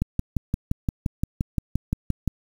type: click train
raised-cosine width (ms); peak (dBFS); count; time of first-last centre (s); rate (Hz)
5; -10; 14; 0.02-2.277; 5.76
effects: 7-bit